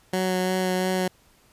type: tone with vibrato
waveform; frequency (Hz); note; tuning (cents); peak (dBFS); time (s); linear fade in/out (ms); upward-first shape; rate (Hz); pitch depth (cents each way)
15% pulse; 185; F#3; 0; -16; 0.13-1.08; 5; sine; 2.9; 12
effects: pink hiss -59 dBFS RMS until 1.52 s + resampled to 32000 Hz